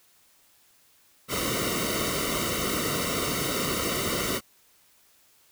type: noise with comb filter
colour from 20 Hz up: pink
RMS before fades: -28 dBFS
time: 1.28-4.41 s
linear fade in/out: 50 ms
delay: 1.2 ms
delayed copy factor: -1
effects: white hiss -61 dBFS RMS until 5.51 s